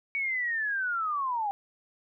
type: linear sweep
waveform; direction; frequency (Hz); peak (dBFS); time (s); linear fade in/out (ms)
sine; down; 2253 to 784; -27; 0.15-1.51; 0
effects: none